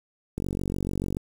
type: click train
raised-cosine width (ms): 3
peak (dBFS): -16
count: 38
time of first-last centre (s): 0.38-1.169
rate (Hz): 46.9
effects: 7-bit